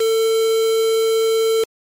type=tone with quantisation; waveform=triangle; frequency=447.4 Hz; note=A4; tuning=29 cents sharp; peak=-12 dBFS; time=0-1.64 s; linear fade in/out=5 ms; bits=4; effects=MP3 64 kbps